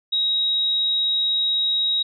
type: tone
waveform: sine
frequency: 3806 Hz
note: A#7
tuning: 35 cents sharp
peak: -18 dBFS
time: 0.12-2.03 s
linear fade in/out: 10 ms
effects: none